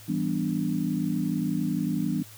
sine chord, E minor seventh, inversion none, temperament equal, 164.81 / 196 / 246.9 / 293.7 Hz, E3 / G3 / B3 / D4, 0 / 0 / 0 / 0 cents, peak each -30 dBFS, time 0.08-2.23 s, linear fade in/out 10 ms, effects added 106 Hz sine -49 dBFS peak until 2.37 s + white hiss -49 dBFS RMS until 2.37 s

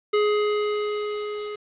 square tone with level ramp, 418.9 Hz, G#4, 15 cents sharp, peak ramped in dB -18 to -31 dBFS, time 0.13-1.56 s, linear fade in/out 10 ms, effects resampled to 8000 Hz + 8-bit

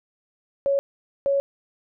sine tone bursts at uneven times, 556 Hz, C#5, 5 cents sharp, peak -18 dBFS, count 2, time 0.66-0.79 / 1.26-1.4 s, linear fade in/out 0 ms, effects none

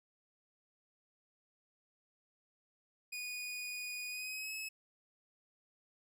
sawtooth tone with pitch glide, 2467 to 2582 Hz, D#7 to E7, -15 to -37 cents, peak -37 dBFS, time 3.12-4.69 s, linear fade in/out 10 ms, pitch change +78 cents, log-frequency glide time 4.08-4.54 s, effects none

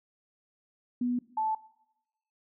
sine tone pair in turn, 245.2 / 873.8 Hz, B3 / A5, -12 / -12 cents, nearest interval octave + minor seventh, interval 2200 cents, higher second, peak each -26 dBFS, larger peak neither, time 1.01-1.19 / 1.37-1.55 s, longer neither, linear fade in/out 5 ms, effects noise-tail reverb RT60 0.9 s tail -20 dB re dry

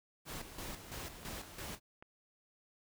pink noise with tremolo, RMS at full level -44 dBFS, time 0.25-1.8 s, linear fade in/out 50 ms, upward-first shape square, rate 3 Hz, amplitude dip 60%
clicks, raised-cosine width 0.5 ms, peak -37 dBFS, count 3, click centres 1.231 / 1.435 / 2.025 s
effects none

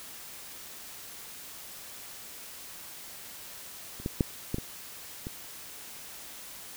clicks, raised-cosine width 3 ms, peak -30 / -17 / -10 / -16 / -21 / -23 dBFS, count 6, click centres 4 / 4.061 / 4.208 / 4.544 / 4.584 / 5.269 s, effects white hiss -45 dBFS RMS until 6.76 s

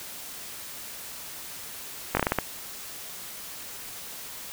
slowing click train, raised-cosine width 0.5 ms, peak -7 dBFS, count 7, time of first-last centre 2.15-2.387 s, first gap 20 ms, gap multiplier 1.27, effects white hiss -40 dBFS RMS until 4.52 s

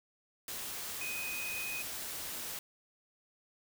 sine tone in noise, 2500 Hz, D#7, 8 cents sharp, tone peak -38 dBFS, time 1.01-1.82 s, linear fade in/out 2 ms, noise white, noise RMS -41 dBFS, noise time 0.48-2.59 s, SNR 0 dB, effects none

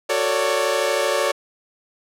sawtooth chord, D major seventh, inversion first, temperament equal with one note detuned, 370 / 447.4 / 554.4 / 587.3 Hz, F#4 / A4 / C#5 / D5, 0 / +29 / 0 / 0 cents, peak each -24 / -21 / -18 / -20 dBFS, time 0.09-1.32 s, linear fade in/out 10 ms, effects low-pass 12000 Hz 12 dB/octave

